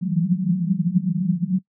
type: band-pass noise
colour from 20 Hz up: pink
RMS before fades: -21 dBFS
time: 0.01-1.59 s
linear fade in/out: 10 ms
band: 170 to 190 Hz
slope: 96 dB/octave
effects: noise-tail reverb RT60 0.1 s tail -21 dB re dry